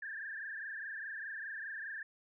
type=tone with frequency modulation; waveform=sine; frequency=1692 Hz; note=G#6; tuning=32 cents sharp; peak=-40 dBFS; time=0.02-2.03 s; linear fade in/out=5 ms; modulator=24.9 Hz; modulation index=4.3; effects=none